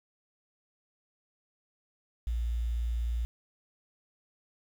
sine tone with quantisation, 58.27 Hz, A#1, in tune, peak -28 dBFS, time 2.27-3.25 s, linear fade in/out 0 ms, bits 9, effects none

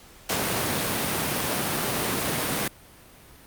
pink high-pass noise, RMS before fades -26 dBFS, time 0.29-2.68 s, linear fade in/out 5 ms, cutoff 140 Hz, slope 12 dB/octave, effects pink hiss -50 dBFS RMS until 3.46 s + Opus 48 kbps

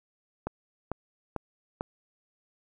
click train, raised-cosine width 1 ms, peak -17 dBFS, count 4, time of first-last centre 0.47-1.809 s, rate 2.24 Hz, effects none

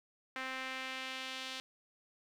sawtooth tone with band-pass filter sweep, 261.3 Hz, C4, 2 cents flat, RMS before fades -42 dBFS, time 0.36-1.6 s, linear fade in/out 0 ms, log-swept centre 1900 to 3600 Hz, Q 1.6, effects 11-bit

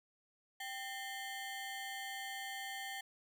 25% pulse ring-modulated tone, 1300 Hz, E6, 24 cents flat, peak -35 dBFS, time 0.6-3.01 s, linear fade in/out 5 ms, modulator 518 Hz, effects none

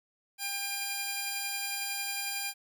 10% pulse tone pair together, 799 / 2408 Hz, G5 / D7, +33 / +43 cents, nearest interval octave + perfect fifth, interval 1910 cents, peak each -30 / -25 dBFS, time 0.38-2.54 s, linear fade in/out 50 ms, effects none

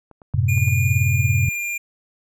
clicks, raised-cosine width 1 ms, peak -30 dBFS, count 5, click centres 0.113 / 0.218 / 0.338 / 0.577 / 0.683 s
sine chord, F# diminished, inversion none, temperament equal, 92.5 / 110 / 130.81 Hz, F#2 / A2 / C3, 0 / 0 / 0 cents, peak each -20 dBFS, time 0.34-1.49 s, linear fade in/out 5 ms
square tone with pitch glide, 2426 to 2400 Hz, D#7 to D7, -44 to +37 cents, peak -24 dBFS, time 0.48-1.78 s, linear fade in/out 10 ms, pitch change -19 cents, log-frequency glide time 0.9-1.65 s
effects none

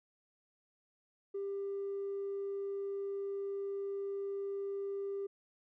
triangle tone with tanh clipping, 396.6 Hz, G4, 20 cents sharp, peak -36 dBFS, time 1.34-5.27 s, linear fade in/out 10 ms, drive 5 dB, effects none

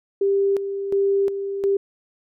sine tone with tremolo, 395.6 Hz, G4, 16 cents sharp, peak -16 dBFS, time 0.21-1.77 s, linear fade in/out 5 ms, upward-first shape square, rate 1.4 Hz, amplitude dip 60%, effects none

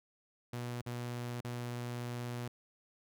sawtooth tone with dropouts, 121.1 Hz, B2, 34 cents flat, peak -34 dBFS, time 0.53-2.48 s, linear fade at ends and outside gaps 5 ms, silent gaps 0.815-0.862 / 1.408-1.446 s, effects none

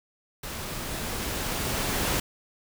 pink noise with level ramp, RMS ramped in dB -36 to -26 dBFS, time 0.43-2.2 s, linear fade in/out 5 ms, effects none

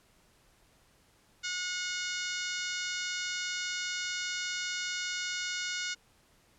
harmonic tone, 725 Hz, F#5, 35 cents flat, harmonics 2 / 3 / 4 / 5 / 6 / 7 / 8 / 9 / 10, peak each -38 / -40 / -41 / -42 / -43 / -43 / -44 / -45 / -45 dBFS, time 1.43-5.95 s, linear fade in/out 20 ms, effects pink hiss -65 dBFS RMS until 6.58 s + low-pass 12000 Hz 12 dB/octave

